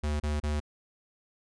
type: tone bursts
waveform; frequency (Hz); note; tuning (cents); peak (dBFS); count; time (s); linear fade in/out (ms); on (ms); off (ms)
square; 74.6; D2; +28; -28; 3; 0.03-0.602; 10; 170; 31
effects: resampled to 22050 Hz